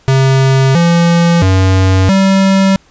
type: tone with pitch steps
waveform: square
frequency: 133.7 / 170.4 / 94.5 / 193.2 Hz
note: C3 / F3 / F#2 / G3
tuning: +38 / -42 / +37 / -25 cents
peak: -7 dBFS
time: 0.08-2.76 s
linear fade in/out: 0 ms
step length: 670 ms
effects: pink hiss -48 dBFS RMS until 2.9 s + resampled to 16000 Hz